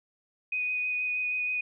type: tone with vibrato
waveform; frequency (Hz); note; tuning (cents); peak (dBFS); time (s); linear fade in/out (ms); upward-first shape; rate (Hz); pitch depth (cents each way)
sine; 2489; D#7; 0; -27; 0.52-1.61; 5; sine; 6.3; 12
effects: none